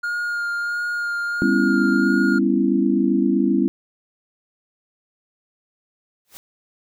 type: tone with vibrato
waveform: triangle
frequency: 1418 Hz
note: F6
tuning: 26 cents sharp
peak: -20 dBFS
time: 0.03-2.39 s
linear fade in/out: 10 ms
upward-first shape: sine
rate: 1.5 Hz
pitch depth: 16 cents each way
type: chord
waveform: sine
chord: C# half-diminished seventh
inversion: second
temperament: just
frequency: 199.57 / 249.5 / 277.2 / 332.6 Hz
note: G3 / B3 / C#4 / E4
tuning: +31 / +18 / 0 / +16 cents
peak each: -21 dBFS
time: 1.42-3.68 s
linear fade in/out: 0 ms
type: noise with exponential growth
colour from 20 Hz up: white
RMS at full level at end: -36 dBFS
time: 6.25-6.37 s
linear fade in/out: 0 ms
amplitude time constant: 25 ms
effects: none